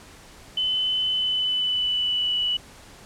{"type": "tone with pitch glide", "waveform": "sine", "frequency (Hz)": [3027, 2953], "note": ["F#7", "F#7"], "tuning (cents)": [39, -4], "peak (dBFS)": -21, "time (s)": [0.57, 2.57], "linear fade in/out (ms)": 5, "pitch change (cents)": -43, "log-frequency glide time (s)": [1.07, 2.38], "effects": ["pink hiss -47 dBFS RMS until 3.05 s", "low-pass 10000 Hz 12 dB/octave"]}